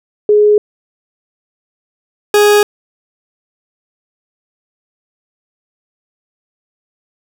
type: tone pair in turn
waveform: sine / 40% pulse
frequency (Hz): 418.6 / 414.7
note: G#4 / G#4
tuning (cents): +14 / -3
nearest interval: unison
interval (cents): 17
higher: first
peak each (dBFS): -5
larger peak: neither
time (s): 0.29-0.58 / 2.34-2.63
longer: neither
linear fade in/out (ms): 2
effects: none

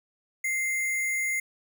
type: tone with sample-and-hold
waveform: sine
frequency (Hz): 2093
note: C7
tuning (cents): 0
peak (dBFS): -25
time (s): 0.44-1.4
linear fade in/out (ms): 5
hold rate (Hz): 8820
effects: none

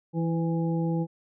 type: harmonic tone with a mistuned harmonic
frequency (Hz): 165.1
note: E3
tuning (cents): +3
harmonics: 1 / 2 / 3 / 5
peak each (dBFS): -25 / -31 / -35 / -39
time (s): 0.13-1.07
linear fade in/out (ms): 50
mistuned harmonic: 3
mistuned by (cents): +21
effects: none

